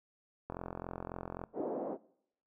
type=click train; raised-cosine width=1 ms; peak=-26 dBFS; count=42; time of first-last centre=0.5-1.438 s; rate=43.7 Hz
type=band-pass noise; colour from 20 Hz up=pink; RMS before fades=-38 dBFS; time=1.53-1.98 s; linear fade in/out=50 ms; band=280 to 690 Hz; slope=24 dB/octave
type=tone with exponential decay; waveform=sine; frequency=326.1 Hz; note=E4; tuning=19 cents flat; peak=-30 dBFS; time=1.6-1.69 s; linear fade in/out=2 ms; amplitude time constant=19 ms
effects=noise-tail reverb RT60 0.7 s tail -21 dB re dry